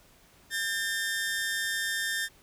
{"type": "tone pair together", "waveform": "sawtooth", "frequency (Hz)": [1606.1, 1800], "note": ["G6", "A6"], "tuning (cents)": [42, 39], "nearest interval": "major second", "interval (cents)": 197, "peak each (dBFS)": [-32, -26], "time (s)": [0.5, 2.29], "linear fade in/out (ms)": 50, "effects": ["pink hiss -59 dBFS RMS until 2.42 s"]}